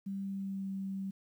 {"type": "tone with pitch glide", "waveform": "sine", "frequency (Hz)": [196, 193.75], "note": ["G3", "G3"], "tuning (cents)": [0, -20], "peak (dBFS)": -35, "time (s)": [0.06, 1.11], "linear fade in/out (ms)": 10, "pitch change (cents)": -20, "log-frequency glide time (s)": [0.23, 0.7], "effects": ["11-bit"]}